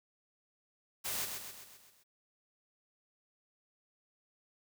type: noise with echo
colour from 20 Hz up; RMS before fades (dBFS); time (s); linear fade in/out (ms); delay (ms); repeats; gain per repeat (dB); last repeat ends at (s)
white; -37; 1.04-1.26; 20; 130; 6; -5; 2.04
effects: none